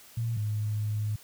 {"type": "tone pair in turn", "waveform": "sine", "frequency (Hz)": [115.5, 106.2], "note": ["A#2", "G#2"], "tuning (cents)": [-16, 39], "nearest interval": "minor second", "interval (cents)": 145, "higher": "first", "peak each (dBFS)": -27, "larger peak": "neither", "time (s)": [[0.17, 0.37], [0.37, 1.16]], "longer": "second", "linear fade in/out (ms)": 5, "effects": ["white hiss -53 dBFS RMS until 1.23 s"]}